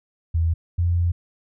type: tone pair in turn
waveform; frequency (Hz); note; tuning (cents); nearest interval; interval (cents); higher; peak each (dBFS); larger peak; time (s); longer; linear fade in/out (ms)
sine; 82.41 / 86.48; E2 / F2; 0 / -16; minor second; 84; second; -17; neither; 0.34-0.54 / 0.78-1.12; second; 10
effects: none